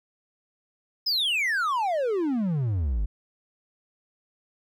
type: exponential sweep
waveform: triangle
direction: down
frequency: 5230 to 46.43 Hz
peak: -21 dBFS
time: 1.06-3.06 s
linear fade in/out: 10 ms
effects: none